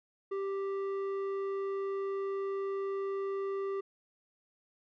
square tone with low-pass filter, 392 Hz, G4, in tune, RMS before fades -35 dBFS, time 0.31-3.81 s, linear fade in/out 10 ms, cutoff 1200 Hz, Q 0.83, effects none

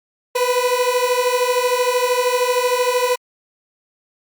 30% pulse beating tone pair, 490 / 503 Hz, B4 / B4, -14 / +32 cents, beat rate 13 Hz, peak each -16 dBFS, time 0.35-3.16 s, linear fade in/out 10 ms, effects Opus 48 kbps

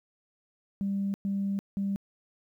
sine tone bursts at uneven times, 197.8 Hz, G3, 16 cents sharp, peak -26 dBFS, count 3, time 0.81-1.14 / 1.25-1.59 / 1.77-1.96 s, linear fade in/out 0 ms, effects tanh soft clip ceiling -22 dBFS + 11-bit

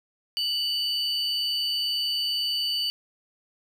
triangle tone pair together, 2960 / 4571 Hz, F#7 / D8, 0 / -48 cents, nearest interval minor sixth, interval 752 cents, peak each -26 dBFS, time 0.37-2.9 s, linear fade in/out 0 ms, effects none

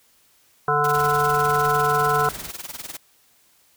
harmonic tone, 146.83 Hz, D3, in tune, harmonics 1 / 3 / 5 / 7 / 9 / 10, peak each -28 / -24 / -24 / -23 / -22 / -27 dBFS, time 0.68-2.29 s, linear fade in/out 2 ms
white noise with tremolo, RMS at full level -32 dBFS, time 0.84-2.97 s, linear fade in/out 2 ms, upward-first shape sine, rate 20 Hz, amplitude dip 85%
pink noise, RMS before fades -39 dBFS, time 0.94-2.51 s, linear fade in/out 10 ms
effects white hiss -59 dBFS RMS until 3.76 s

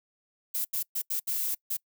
violet noise bursts at uneven times, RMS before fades -30 dBFS, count 6, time 0.54-0.65 / 0.73-0.83 / 0.95-1.02 / 1.1-1.2 / 1.27-1.55 / 1.7-1.77 s, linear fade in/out 10 ms, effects noise-tail reverb RT60 0.1 s tail -25 dB re dry

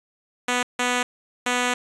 5% pulse tone bursts at uneven times, 246.9 Hz, B3, in tune, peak -9 dBFS, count 3, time 0.48-0.63 / 0.79-1.03 / 1.46-1.74 s, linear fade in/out 5 ms, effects resampled to 24000 Hz + 8-bit

